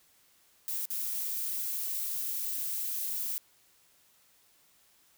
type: noise with dropouts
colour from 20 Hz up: violet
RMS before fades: -34 dBFS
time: 0.68-3.38 s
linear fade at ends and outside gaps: 0 ms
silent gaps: 0.855-0.904 s
effects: white hiss -65 dBFS RMS until 5.17 s